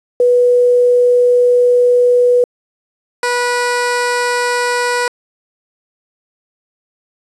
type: tone pair in turn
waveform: sine / 15% pulse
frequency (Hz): 490.5 / 488.2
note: B4 / B4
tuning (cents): -12 / -20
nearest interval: unison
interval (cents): 8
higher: first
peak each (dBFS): -7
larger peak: neither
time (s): 0.2-2.44 / 3.23-5.08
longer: first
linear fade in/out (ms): 2
effects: resampled to 24000 Hz + 7-bit